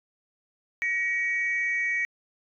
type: tone pair together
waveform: sine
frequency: 1900 / 2259 Hz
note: A#6 / C#7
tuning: +33 / +32 cents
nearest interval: minor third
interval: 299 cents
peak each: -26 dBFS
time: 0.82-2.05 s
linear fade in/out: 0 ms
effects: tanh soft clip ceiling -18 dBFS